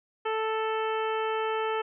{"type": "harmonic tone", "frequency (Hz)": 440, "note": "A4", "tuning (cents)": 0, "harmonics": [1, 2, 3, 4, 5, 6, 7], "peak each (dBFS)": [-29, -32, -34, -40, -43, -41, -43], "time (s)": [0.25, 1.82], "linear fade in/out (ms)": 10, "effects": []}